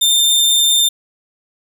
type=tone with amplitude modulation; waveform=sawtooth; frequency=3605 Hz; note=A7; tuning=41 cents sharp; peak=-6 dBFS; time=0.01-0.89 s; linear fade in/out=10 ms; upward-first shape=sine; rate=143 Hz; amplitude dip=30%; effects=none